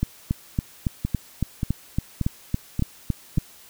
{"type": "two click trains", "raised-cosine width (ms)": 5, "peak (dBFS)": [-11, -9], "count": [5, 13], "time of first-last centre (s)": [[1.05, 3.376], [0.03, 3.382]], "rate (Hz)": [1.72, 3.58], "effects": ["white hiss -49 dBFS RMS until 3.69 s"]}